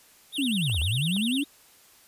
square tone with vibrato, 3195 Hz, G7, 32 cents sharp, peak -29 dBFS, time 0.32-1.45 s, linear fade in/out 50 ms, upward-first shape sine, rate 10 Hz, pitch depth 290 cents each way
sine linear two-way sweep, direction down then up, 293.7 to 69.3 to 293.7 Hz, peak -24 dBFS, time 0.38-1.44 s, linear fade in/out 10 ms, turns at 0.8 s
clicks, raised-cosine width 1 ms, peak -31 dBFS, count 4, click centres 0.698 / 0.745 / 0.817 / 1.165 s
effects white hiss -56 dBFS RMS until 2.07 s + resampled to 32000 Hz

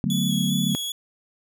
sine chord, B minor seventh, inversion first, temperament equal, 146.83 / 185 / 220 / 246.9 Hz, D3 / F#3 / A3 / B3, 0 / 0 / 0 / 0 cents, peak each -27 / -24 / -26 / -29 dBFS, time 0.04-0.75 s, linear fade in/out 0 ms
sawtooth tone with vibrato, 3383 Hz, G#7, 31 cents sharp, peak -24 dBFS, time 0.1-0.92 s, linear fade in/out 2 ms, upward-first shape square, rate 2.5 Hz, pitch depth 17 cents each way
effects none

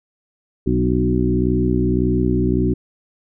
harmonic tone with a mistuned harmonic, 61.74 Hz, B1, in tune, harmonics 1 / 2 / 3 / 4 / 5 / 6, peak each -22 / -22 / -22 / -22 / -22 / -22 dBFS, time 0.66-2.74 s, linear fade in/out 10 ms, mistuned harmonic 4, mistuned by +26 cents, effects none

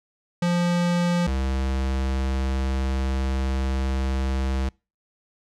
square tone pair in turn, 174.61 / 66.15 Hz, F3 / C2, 0 / +20 cents, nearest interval octave + perfect fourth, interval 1680 cents, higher first, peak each -20 / -23 dBFS, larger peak first, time 0.42-1.27 / 1.27-4.69 s, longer second, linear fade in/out 5 ms, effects noise-tail reverb RT60 0.3 s tail -26 dB re dry + low-pass 7000 Hz 12 dB/octave

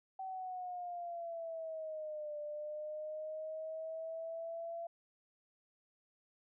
sine exponential two-way sweep, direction down then up, 766 to 593 to 678 Hz, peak -40 dBFS, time 0.19-4.87 s, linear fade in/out 5 ms, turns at 2.38 s, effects none

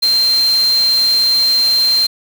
sine tone in noise, 4159 Hz, C8, 11 cents flat, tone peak -10 dBFS, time 0.02-2.07 s, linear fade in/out 10 ms, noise white, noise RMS -26 dBFS, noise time 0.02-2.07 s, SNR +13 dB, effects none

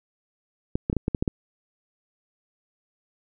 clicks, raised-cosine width 3 ms, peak -10 dBFS, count 8, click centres 0.755 / 0.899 / 0.929 / 0.967 / 1.081 / 1.148 / 1.225 / 1.278 s, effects none

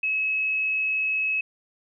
sine tone, 2574 Hz, E7, 42 cents flat, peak -22 dBFS, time 0.03-1.41 s, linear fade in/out 5 ms, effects none

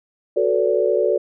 sine chord, B minor seventh, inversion second, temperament equal with one note detuned, 370 / 440 / 493.9 / 573.9 Hz, F#4 / A4 / B4 / D5, 0 / 0 / 0 / -40 cents, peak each -21 / -20 / -23 / -20 dBFS, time 0.36-1.18 s, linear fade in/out 10 ms, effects none

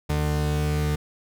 45% pulse tone pair together, 74.9 / 149.7 Hz, D2 / D3, +35 / +33 cents, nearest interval octave, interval 1198 cents, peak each -25 dBFS, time 0.09-0.96 s, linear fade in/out 10 ms, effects none

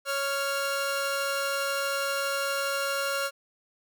sawtooth tone pair together, 554.4 / 1392.2 Hz, C#5 / F6, 0 / -6 cents, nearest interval octave + major third, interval 1594 cents, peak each -26 dBFS, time 0.05-3.31 s, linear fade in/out 50 ms, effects none

